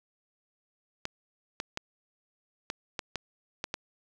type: clicks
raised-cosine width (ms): 0.2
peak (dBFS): -15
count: 8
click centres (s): 1.054 / 1.601 / 1.774 / 2.701 / 2.992 / 3.157 / 3.641 / 3.741
effects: none